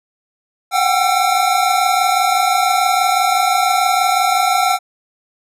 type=tone cluster; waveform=square; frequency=724 / 750 / 789 / 1347 Hz; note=F#5 / F#5 / G5 / E6; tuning=-38 / +23 / +11 / +37 cents; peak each=-19 dBFS; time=0.71-4.79 s; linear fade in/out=50 ms; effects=resampled to 32000 Hz